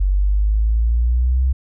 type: exponential sweep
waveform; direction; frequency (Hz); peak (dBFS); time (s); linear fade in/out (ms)
sine; up; 46.53 to 66; -13; 0-1.53; 10
effects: none